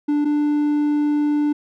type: tone pair in turn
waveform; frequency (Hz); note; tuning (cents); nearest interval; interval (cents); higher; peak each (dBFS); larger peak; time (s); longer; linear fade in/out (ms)
triangle; 293.7 / 295.4; D4 / D4; 0 / +10; unison; 10; second; -14; neither; 0.08-0.25 / 0.25-1.53; second; 10
effects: none